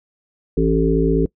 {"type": "harmonic tone", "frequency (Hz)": 55, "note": "A1", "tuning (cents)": 0, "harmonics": [1, 3, 5, 7, 8], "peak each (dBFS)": [-20, -20, -20, -20, -20], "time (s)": [0.57, 1.26], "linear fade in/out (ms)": 5, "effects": ["noise-tail reverb RT60 0.1 s tail -22 dB re dry"]}